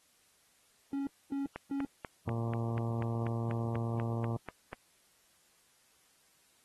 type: tone bursts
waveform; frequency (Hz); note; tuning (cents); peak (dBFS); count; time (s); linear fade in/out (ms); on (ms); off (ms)
triangle; 277.2; C#4; 0; -30; 3; 0.93-1.85; 2; 140; 250
type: click train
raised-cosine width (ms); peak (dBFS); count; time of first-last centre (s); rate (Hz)
0.5; -26; 14; 1.56-4.731; 4.1
type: harmonic tone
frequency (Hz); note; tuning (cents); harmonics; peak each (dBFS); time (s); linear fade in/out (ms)
115.7; A#2; -13; 1 / 2 / 3 / 4 / 5 / 6 / 7 / 8 / 9 / 10; -33 / -39 / -43 / -45 / -47 / -49 / -50 / -51 / -52 / -53; 2.27-4.37; 5
effects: white hiss -68 dBFS RMS until 6.64 s + AAC 32 kbps